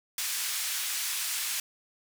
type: band-pass noise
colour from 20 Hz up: white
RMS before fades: -32 dBFS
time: 0.18-1.6 s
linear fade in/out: 2 ms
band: 1600 to 12000 Hz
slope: 12 dB/octave
effects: none